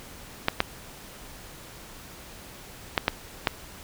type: clicks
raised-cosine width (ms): 0.3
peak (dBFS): -4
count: 5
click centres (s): 0.484 / 0.604 / 2.978 / 3.081 / 3.472
effects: pink hiss -45 dBFS RMS until 3.83 s